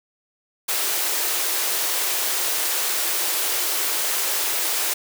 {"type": "high-pass noise", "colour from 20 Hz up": "white", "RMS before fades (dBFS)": -23, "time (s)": [0.68, 4.94], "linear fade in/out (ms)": 10, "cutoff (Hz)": 310, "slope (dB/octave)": 96, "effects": []}